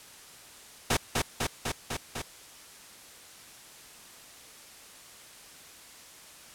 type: noise with echo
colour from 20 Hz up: pink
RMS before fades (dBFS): -25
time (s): 0.9-0.97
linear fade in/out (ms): 5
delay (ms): 250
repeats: 5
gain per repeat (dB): -2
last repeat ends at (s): 2.22
effects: white hiss -50 dBFS RMS until 6.54 s + low-pass 11000 Hz 12 dB/octave